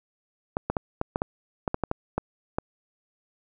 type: clicks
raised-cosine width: 1 ms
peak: -11 dBFS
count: 12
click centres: 0.569 / 0.7 / 0.768 / 1.014 / 1.159 / 1.219 / 1.678 / 1.744 / 1.837 / 1.914 / 2.18 / 2.585 s
effects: none

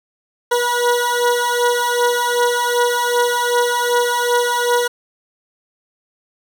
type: beating tone pair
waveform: 20% pulse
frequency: 482.1 / 484.7 Hz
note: B4 / B4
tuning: -42 / -32 cents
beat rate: 2.6 Hz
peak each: -14 / -12 dBFS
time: 0.51-4.88 s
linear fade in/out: 10 ms
effects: none

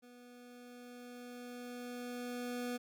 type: tone with level ramp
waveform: 25% pulse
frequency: 244.9 Hz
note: B3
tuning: 14 cents flat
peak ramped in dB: -52 to -33 dBFS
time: 0.02-2.78 s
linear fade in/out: 20 ms
effects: none

